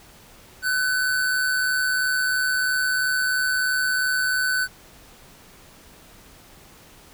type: tone with amplitude modulation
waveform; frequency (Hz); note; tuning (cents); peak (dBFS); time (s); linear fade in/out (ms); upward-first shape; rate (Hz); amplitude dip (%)
square; 1507; F#6; +31; -19; 0.62-4.68; 50; sine; 143; 40
effects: pink hiss -49 dBFS RMS until 7.13 s